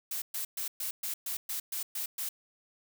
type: noise bursts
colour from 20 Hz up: blue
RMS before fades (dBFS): -35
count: 10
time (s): 0.11-2.29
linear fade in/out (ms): 5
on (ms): 110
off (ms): 120
effects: none